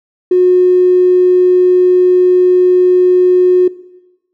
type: tone with tanh clipping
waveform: triangle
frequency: 363.3 Hz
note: F#4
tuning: 32 cents flat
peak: -5 dBFS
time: 0.31-3.68 s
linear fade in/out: 5 ms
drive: 2 dB
effects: noise-tail reverb RT60 1.0 s tail -18 dB re dry